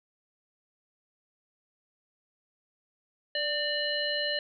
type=harmonic tone with a mistuned harmonic; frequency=588 Hz; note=D5; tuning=2 cents sharp; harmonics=1 / 3 / 5 / 7; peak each=-33 / -33 / -33 / -33 dBFS; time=3.35-4.39 s; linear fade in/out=2 ms; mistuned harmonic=3; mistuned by=+35 cents; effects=none